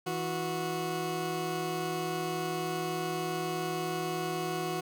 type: tone pair together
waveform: 20% pulse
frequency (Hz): 163.26 / 366.5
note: E3 / F#4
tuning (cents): -16 / -16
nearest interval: octave + major second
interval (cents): 1400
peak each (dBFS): -31 / -28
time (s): 0.06-4.81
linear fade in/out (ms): 10
effects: none